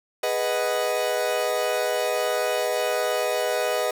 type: chord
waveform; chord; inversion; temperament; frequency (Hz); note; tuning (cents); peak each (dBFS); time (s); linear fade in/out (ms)
40% pulse; G# minor seventh; none; equal; 415.3 / 493.9 / 622.3 / 740; G#4 / B4 / D#5 / F#5; 0 / 0 / 0 / 0; -30 / -26 / -25 / -30; 0.23-3.91; 5
effects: none